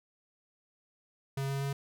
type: tone with pitch steps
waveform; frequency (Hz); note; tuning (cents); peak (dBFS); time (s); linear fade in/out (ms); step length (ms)
square; 136.7 / 137.81 / 138.93; C#3 / C#3 / C#3; -24 / -10 / +4; -32; 1.37-1.73; 5; 120
effects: none